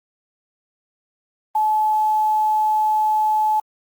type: tone with quantisation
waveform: sine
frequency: 860 Hz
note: A5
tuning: 40 cents flat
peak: -15 dBFS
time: 1.55-3.6 s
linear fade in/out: 5 ms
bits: 7
effects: Opus 32 kbps